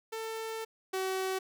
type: tone pair in turn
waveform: sawtooth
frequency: 446 / 378.5 Hz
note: A4 / F#4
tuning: +23 / +39 cents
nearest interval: minor third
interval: 284 cents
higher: first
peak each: -32 / -27 dBFS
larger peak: second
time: 0.12-0.65 / 0.93-1.39 s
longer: first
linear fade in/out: 10 ms
effects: none